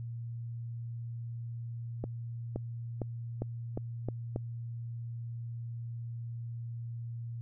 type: accelerating click train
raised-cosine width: 2 ms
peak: -21 dBFS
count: 7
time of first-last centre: 2.04-4.361 s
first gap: 520 ms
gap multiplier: 0.88
effects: added 117 Hz sine -37 dBFS peak until 7.41 s